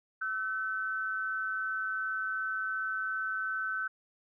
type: tone pair together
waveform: sine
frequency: 1316.3 / 1519 Hz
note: E6 / F#6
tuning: -3 / +45 cents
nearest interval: major second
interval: 248 cents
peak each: -37 / -32 dBFS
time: 0.21-3.88 s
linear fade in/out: 10 ms
effects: none